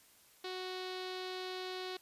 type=tone with low-pass filter; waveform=sawtooth; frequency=370 Hz; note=F#4; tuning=in tune; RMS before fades=-42 dBFS; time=0.44-1.97 s; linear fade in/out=5 ms; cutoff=4100 Hz; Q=3.8; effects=white hiss -64 dBFS RMS until 2.01 s + resampled to 32000 Hz